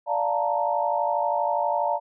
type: chord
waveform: sine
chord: Bb major seventh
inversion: first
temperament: equal with one note detuned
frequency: 585 / 698.5 / 880 / 932.3 Hz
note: D5 / F5 / A5 / Bb5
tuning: -7 / 0 / 0 / 0 cents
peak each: -27 dBFS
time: 0.06-2 s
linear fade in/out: 50 ms
effects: none